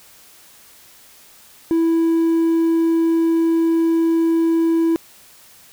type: tone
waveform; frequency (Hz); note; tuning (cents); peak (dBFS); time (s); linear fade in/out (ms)
triangle; 329.6; E4; 0; -11; 1.71-4.96; 0
effects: tanh soft clip ceiling -7 dBFS + white hiss -47 dBFS RMS until 5.72 s